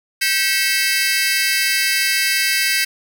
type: tone cluster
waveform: sawtooth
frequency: 1563 / 1939 / 2183 / 2635 / 4836 Hz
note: G6 / B6 / C#7 / E7 / D8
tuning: -6 / -32 / -27 / -1 / +50 cents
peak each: -19 dBFS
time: 0.21-2.85 s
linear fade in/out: 10 ms
effects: none